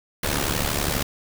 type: noise with amplitude modulation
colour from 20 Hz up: pink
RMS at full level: -21 dBFS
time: 0.23-1.03 s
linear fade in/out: 5 ms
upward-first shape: sine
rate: 72.3 Hz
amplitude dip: 75%
effects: none